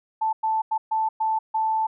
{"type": "tone bursts at uneven times", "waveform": "sine", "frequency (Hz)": 880, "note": "A5", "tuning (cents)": 0, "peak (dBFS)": -20, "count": 6, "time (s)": [[0.21, 0.33], [0.43, 0.62], [0.71, 0.78], [0.91, 1.09], [1.2, 1.39], [1.54, 1.87]], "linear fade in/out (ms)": 10, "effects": []}